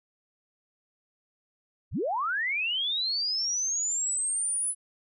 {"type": "linear sweep", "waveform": "sine", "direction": "up", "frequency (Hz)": [30.87, 10140], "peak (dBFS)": -26, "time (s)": [1.91, 4.75], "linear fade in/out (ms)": 50, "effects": []}